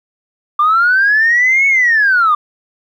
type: linear two-way sweep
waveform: sine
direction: up then down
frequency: 1174.7 to 2222 to 1174.7 Hz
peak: -7 dBFS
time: 0.59-2.35 s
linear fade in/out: 5 ms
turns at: 1.67 s
effects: tanh soft clip ceiling -4 dBFS + 8-bit